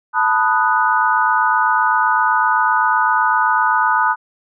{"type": "chord", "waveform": "sine", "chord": "B dominant seventh", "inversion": "third", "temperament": "equal", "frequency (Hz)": [880, 987.8, 1244.5, 1480], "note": ["A5", "B5", "D#6", "F#6"], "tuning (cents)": [0, 0, 0, 0], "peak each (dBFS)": -18, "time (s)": [0.13, 4.16], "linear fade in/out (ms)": 50, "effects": []}